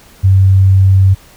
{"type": "tone", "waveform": "sine", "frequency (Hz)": 95.8, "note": "G2", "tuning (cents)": -39, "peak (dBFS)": -4, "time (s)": [0.23, 1.15], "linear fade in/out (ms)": 20, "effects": ["pink hiss -42 dBFS RMS until 1.36 s"]}